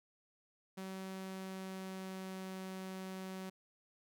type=tone with pitch glide; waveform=sawtooth; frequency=190 to 188.58 Hz; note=F#3 to F#3; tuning=+46 to +33 cents; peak=-39 dBFS; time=0.77-3.5 s; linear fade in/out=10 ms; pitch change=-13 cents; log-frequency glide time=1.07-2.56 s; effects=none